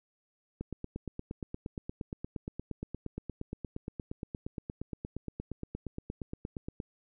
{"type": "click train", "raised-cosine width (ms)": 3, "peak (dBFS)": -24, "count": 54, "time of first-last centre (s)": [0.61, 6.802], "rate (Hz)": 8.56, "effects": []}